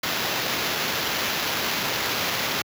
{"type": "noise with sample-and-hold", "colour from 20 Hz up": "white", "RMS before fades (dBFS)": -26, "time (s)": [0.03, 2.62], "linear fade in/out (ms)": 5, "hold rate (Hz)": 8820, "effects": ["high-pass 100 Hz 12 dB/octave"]}